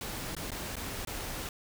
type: noise with dropouts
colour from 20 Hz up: pink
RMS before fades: -38 dBFS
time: 0.01-1.49 s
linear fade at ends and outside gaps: 2 ms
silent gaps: 0.351-0.366 / 0.506-0.517 / 0.757-0.766 / 1.05-1.072 s
effects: none